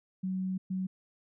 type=tone bursts at uneven times; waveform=sine; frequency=187.3 Hz; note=F#3; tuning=21 cents sharp; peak=-30 dBFS; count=2; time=0.23-0.58 / 0.7-0.87 s; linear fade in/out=10 ms; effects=none